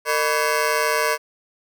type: ring-modulated tone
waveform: 15% pulse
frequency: 532 Hz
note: C5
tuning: 29 cents sharp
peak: -9 dBFS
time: 0.05-1.18 s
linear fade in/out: 50 ms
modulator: 75 Hz
effects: none